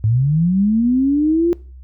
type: linear sweep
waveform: sine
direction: up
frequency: 103.6 to 350.9 Hz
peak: -12 dBFS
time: 0.04-1.53 s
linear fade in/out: 0 ms
effects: noise-tail reverb RT60 0.4 s tail -22 dB re dry + added 64 Hz sine -35 dBFS peak until 1.83 s